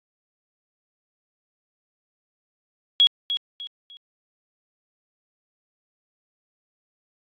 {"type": "tone with echo", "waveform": "sine", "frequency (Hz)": 3322, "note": "G#7", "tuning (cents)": 0, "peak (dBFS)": -12, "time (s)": [3, 3.07], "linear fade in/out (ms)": 0, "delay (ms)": 300, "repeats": 3, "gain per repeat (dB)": -10, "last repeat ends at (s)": 3.97, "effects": ["AAC 32 kbps"]}